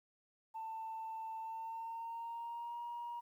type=tone with pitch glide; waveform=sine; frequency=891 to 949.5 Hz; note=A5 to A#5; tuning=+22 to +32 cents; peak=-40 dBFS; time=0.54-3.21 s; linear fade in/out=20 ms; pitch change=+110 cents; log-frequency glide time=1.38-2.82 s; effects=tanh soft clip ceiling -38 dBFS + 12-bit